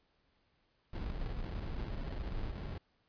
brown noise with sample-and-hold, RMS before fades -39 dBFS, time 0.93-2.78 s, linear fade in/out 5 ms, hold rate 1225 Hz, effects pink hiss -75 dBFS RMS until 3.08 s + resampled to 11025 Hz

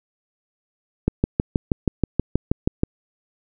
click train, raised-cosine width 3 ms, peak -4 dBFS, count 12, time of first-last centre 1.08-2.834 s, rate 6.27 Hz, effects none

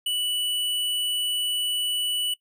square tone, 2960 Hz, F#7, in tune, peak -24 dBFS, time 0.06-2.34 s, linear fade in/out 5 ms, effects noise-tail reverb RT60 0.1 s tail -20 dB re dry

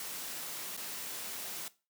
white noise with dropouts, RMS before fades -41 dBFS, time 0-1.68 s, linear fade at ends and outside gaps 1 ms, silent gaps 0.766-0.775 s, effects noise-tail reverb RT60 0.3 s tail -18 dB re dry + high-pass 150 Hz 12 dB/octave

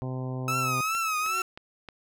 harmonic tone, 128.8 Hz, C3, 27 cents flat, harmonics 1 / 2 / 3 / 4 / 5 / 6 / 7 / 8, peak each -31 / -37 / -41 / -43 / -45 / -47 / -48 / -49 dBFS, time 0.02-0.81 s, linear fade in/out 0 ms
30% pulse tone with vibrato, 1293 Hz, E6, 34 cents flat, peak -23 dBFS, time 0.48-1.42 s, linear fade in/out 2 ms, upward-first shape triangle, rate 2.5 Hz, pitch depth 89 cents each way
click train, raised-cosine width 0.3 ms, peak -25 dBFS, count 4, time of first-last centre 0.95-1.887 s, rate 3.2 Hz
sawtooth tone with exponential growth, 370 Hz, F#4, in tune, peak -31 dBFS, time 1.05-1.42 s, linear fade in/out 5 ms, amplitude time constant 79 ms
effects none

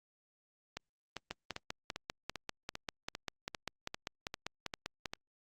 two click trains, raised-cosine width 0.2 ms, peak -22 / -20 dBFS, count 12 / 20, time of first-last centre 0.77-5.135 / 1.31-5.058 s, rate 2.52 / 5.07 Hz, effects Opus 48 kbps

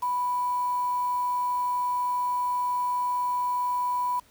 sine tone with quantisation, 987.8 Hz, B5, in tune, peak -24 dBFS, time 0.02-4.2 s, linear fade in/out 10 ms, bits 7, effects pink hiss -59 dBFS RMS until 4.3 s

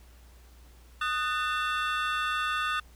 triangle tone cluster, 1239 / 1489 / 1793 / 2696 / 3482 Hz, D#6 / F#6 / A6 / E7 / A7, -8 / +11 / +32 / +38 / -19 cents, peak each -28 / -31 / -36 / -35 / -36 dBFS, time 1.01-2.8 s, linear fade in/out 5 ms, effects added 60 Hz sine -51 dBFS peak until 2.95 s + pink hiss -60 dBFS RMS until 2.95 s

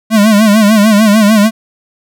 square tone with vibrato, 212.3 Hz, G#3, 38 cents sharp, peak -5 dBFS, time 0.1-1.51 s, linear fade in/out 50 ms, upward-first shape sine, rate 6.7 Hz, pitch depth 95 cents each way, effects none

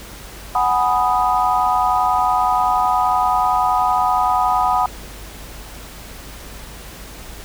sine chord, G# minor seventh, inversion third, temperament equal, 740 / 830.6 / 987.8 / 1244.5 Hz, F#5 / G#5 / B5 / D#6, 0 / 0 / 0 / 0 cents, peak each -18 / -22 / -19 / -20 dBFS, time 0.55-4.86 s, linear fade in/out 2 ms, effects added 50 Hz sine -37 dBFS peak until 7.44 s + pink hiss -37 dBFS RMS until 7.44 s

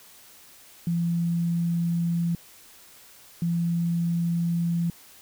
sine tone pair in turn, 170 / 170 Hz, F3 / F3, -46 / -46 cents, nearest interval unison, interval 0 cents, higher neither, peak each -22 dBFS, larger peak neither, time 0.87-2.35 / 3.42-4.9 s, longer neither, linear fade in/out 2 ms, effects white hiss -51 dBFS RMS until 5.21 s

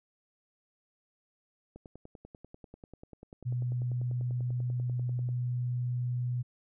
click train, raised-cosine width 2 ms, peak -34 dBFS, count 37, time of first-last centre 1.76-5.289 s, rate 10.2 Hz
sine tone, 123.2 Hz, B2, 4 cents flat, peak -29 dBFS, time 3.45-6.43 s, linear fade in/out 20 ms
effects none

